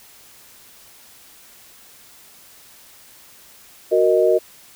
sine chord, D# minor, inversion first, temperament equal, 370 / 466.2 / 622.3 Hz, F#4 / A#4 / D#5, 0 / 0 / 0 cents, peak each -17 dBFS, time 3.91-4.39 s, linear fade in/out 20 ms, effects white hiss -47 dBFS RMS until 4.75 s

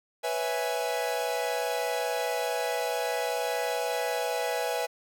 45% pulse chord, C# minor seventh, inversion third, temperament equal, 493.9 / 554.4 / 659.3 / 830.6 Hz, B4 / C#5 / E5 / G#5, 0 / 0 / 0 / 0 cents, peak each -32 / -36 / -33 / -33 dBFS, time 0.23-4.87 s, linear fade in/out 20 ms, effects none

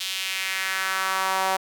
sawtooth tone with high-pass filter sweep, 190 Hz, F#3, 46 cents sharp, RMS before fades -26 dBFS, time 0-1.57 s, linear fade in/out 10 ms, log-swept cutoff 3400 to 760 Hz, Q 2.1, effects none

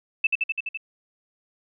sine tone with echo, 2637 Hz, E7, in tune, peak -16 dBFS, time 0.24-0.27 s, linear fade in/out 5 ms, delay 84 ms, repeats 6, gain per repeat -2 dB, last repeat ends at 0.774 s, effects none

